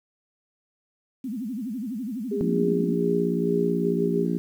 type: tone with vibrato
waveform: sine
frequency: 233.7 Hz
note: A#3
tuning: 5 cents sharp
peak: -28 dBFS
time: 1.24-2.94 s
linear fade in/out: 5 ms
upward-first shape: sine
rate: 12 Hz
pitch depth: 250 cents each way
type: tone with pitch glide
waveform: sine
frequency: 405.7 to 401.3 Hz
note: G#4 to G4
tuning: -41 to +41 cents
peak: -25 dBFS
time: 2.31-4.26 s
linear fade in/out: 10 ms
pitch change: -18 cents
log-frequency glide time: 3.77-3.84 s
type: harmonic tone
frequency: 58.27 Hz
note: A#1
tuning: in tune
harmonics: 3 / 4 / 5 / 6 / 7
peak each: -26 / -28 / -30 / -32 / -33 dBFS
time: 2.41-4.38 s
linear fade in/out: 0 ms
effects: 9-bit